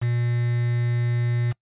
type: tone with quantisation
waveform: triangle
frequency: 120 Hz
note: B2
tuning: 49 cents flat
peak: -18 dBFS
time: 0.01-1.53 s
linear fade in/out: 20 ms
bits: 6
effects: noise-tail reverb RT60 0.1 s tail -24 dB re dry + resampled to 8000 Hz